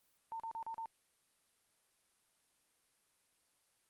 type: tone bursts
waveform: sine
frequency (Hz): 905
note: A5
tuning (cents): +48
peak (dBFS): -40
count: 5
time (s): 0.32-0.858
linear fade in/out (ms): 0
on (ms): 78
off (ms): 37
effects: white hiss -75 dBFS RMS until 3.89 s + Opus 32 kbps

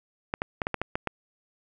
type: clicks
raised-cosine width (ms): 0.5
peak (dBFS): -12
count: 8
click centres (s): 0.339 / 0.419 / 0.618 / 0.669 / 0.743 / 0.816 / 0.955 / 1.073
effects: none

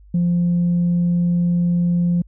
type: tone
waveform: sine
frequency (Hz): 174.1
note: F3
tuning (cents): -5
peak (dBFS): -13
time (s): 0.14-2.22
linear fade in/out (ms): 5
effects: tanh soft clip ceiling -12 dBFS + added 50 Hz sine -43 dBFS peak until 2.27 s

